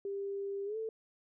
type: tone with pitch glide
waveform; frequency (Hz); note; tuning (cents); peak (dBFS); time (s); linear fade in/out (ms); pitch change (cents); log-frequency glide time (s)
sine; 397.2 to 443.3; G4 to A4; +23 to +13; -35; 0.05-0.89; 2; +190; 0.65-0.77
effects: none